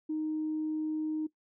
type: tone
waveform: sine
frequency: 310.4 Hz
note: D#4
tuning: 4 cents flat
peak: -29 dBFS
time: 0.09-1.27 s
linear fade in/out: 10 ms
effects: noise-tail reverb RT60 0.1 s tail -18 dB re dry + tanh soft clip ceiling -25 dBFS